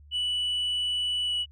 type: tone with pitch glide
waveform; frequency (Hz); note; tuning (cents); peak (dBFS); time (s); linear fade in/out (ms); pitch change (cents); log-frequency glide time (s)
sine; 2960 to 2941; F#7 to F#7; 0 to -11; -23; 0.11-1.46; 50; -11; 1.25-1.34
effects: tanh soft clip ceiling -24 dBFS + added 73 Hz sine -49 dBFS peak until 1.51 s